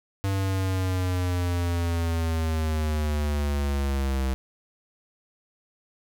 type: linear sweep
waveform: square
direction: down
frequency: 98 to 65.41 Hz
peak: -24 dBFS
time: 0.24-4.34 s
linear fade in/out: 0 ms
effects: none